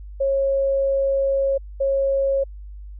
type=tone pair in turn; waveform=sine; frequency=546 / 546 Hz; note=C#5 / C#5; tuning=-26 / -26 cents; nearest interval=unison; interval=0 cents; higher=neither; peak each=-17 dBFS; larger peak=neither; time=0.2-1.58 / 1.8-2.44 s; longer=first; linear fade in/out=10 ms; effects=added 50 Hz sine -34 dBFS peak until 2.99 s